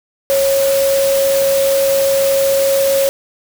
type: tone in noise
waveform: sine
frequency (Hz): 548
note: C#5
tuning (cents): -20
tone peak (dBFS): -11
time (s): 0.3-3.09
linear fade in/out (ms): 0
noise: white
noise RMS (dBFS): -22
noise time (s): 0.3-3.09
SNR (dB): +8
effects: none